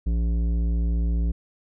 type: tone with tanh clipping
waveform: sine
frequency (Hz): 57.3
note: A#1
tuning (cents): -29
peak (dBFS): -22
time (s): 0.06-1.32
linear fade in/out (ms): 10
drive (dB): 12
effects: none